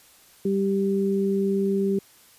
sine tone pair together, 196.45 / 392 Hz, G3 / G4, +4 / 0 cents, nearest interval octave, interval 1196 cents, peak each -23 dBFS, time 0.45-1.99 s, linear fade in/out 5 ms, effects white hiss -54 dBFS RMS until 2.38 s + resampled to 32000 Hz

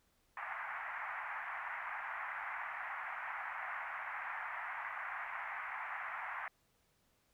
white band-pass noise, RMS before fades -43 dBFS, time 0.37-6.48 s, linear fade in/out 2 ms, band 740 to 2100 Hz, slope 48 dB/octave, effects pink hiss -75 dBFS RMS until 7.33 s

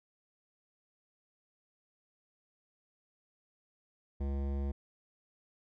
sine tone with hard clipping, 69.3 Hz, C#2, in tune, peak -34 dBFS, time 4.2-4.72 s, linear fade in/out 10 ms, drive 16 dB, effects none

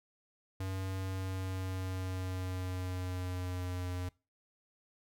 square tone with pitch glide, 94.9 to 90.25 Hz, F#2 to F#2, +44 to -43 cents, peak -36 dBFS, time 0.6-4.09 s, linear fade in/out 5 ms, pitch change -87 cents, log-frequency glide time 0.96-3.82 s, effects noise-tail reverb RT60 0.3 s tail -23 dB re dry

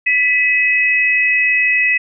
sine tone pair together, 1985 / 2553 Hz, B6 / D#7, +8 / +44 cents, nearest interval major third, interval 436 cents, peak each -14 dBFS, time 0.06-1.98 s, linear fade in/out 10 ms, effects none

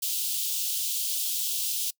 white high-pass noise, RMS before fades -29 dBFS, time 0.02-1.91 s, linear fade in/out 10 ms, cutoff 2900 Hz, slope 48 dB/octave, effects noise-tail reverb RT60 0.1 s tail -24 dB re dry

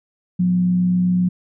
sine tone with frequency modulation, 180.1 Hz, F#3, 46 cents flat, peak -14 dBFS, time 0.39-1.29 s, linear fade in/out 10 ms, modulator 67.8 Hz, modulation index 0.23, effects none

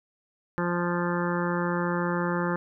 harmonic tone, 174.61 Hz, F3, in tune, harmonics 1 / 2 / 3 / 5 / 6 / 7 / 8 / 9 / 10, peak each -28 / -31 / -33 / -35 / -36 / -36 / -37 / -38 / -38 dBFS, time 0.58-2.56 s, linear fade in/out 0 ms, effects none

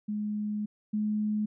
sine tone pair in turn, 210 / 211.9 Hz, G#3 / G#3, +19 / +35 cents, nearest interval unison, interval 16 cents, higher second, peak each -29 / -26 dBFS, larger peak second, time 0.08-0.66 / 0.93-1.46 s, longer first, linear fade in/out 10 ms, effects none

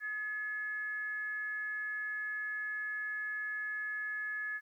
sine tone with frequency modulation, 1706 Hz, G#6, 46 cents sharp, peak -35 dBFS, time 0-4.61 s, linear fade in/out 50 ms, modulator 449 Hz, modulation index 0.3, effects 12-bit

